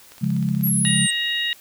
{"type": "click train", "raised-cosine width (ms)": 0.2, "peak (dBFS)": -26, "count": 10, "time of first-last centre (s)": [0.12, 0.672], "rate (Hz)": 16.3}
{"type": "chord", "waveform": "sine", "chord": "Db major", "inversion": "none", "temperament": "equal", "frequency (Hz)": [138.59, 174.61, 207.7], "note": ["Db3", "F3", "Ab3"], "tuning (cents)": [0, 0, 0], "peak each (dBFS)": -23, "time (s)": [0.21, 1.07], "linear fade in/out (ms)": 20}
{"type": "linear sweep", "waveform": "sine", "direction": "down", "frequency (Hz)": [11730, 8372], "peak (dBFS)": -20, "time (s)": [0.63, 1.11], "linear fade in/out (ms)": 10}
{"type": "harmonic tone", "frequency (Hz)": 945, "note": "A#5", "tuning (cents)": 23, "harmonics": [2, 3, 4], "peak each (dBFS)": [-25, -25, -25], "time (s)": [0.85, 1.53], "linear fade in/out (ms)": 0}
{"effects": ["white hiss -48 dBFS RMS until 1.6 s"]}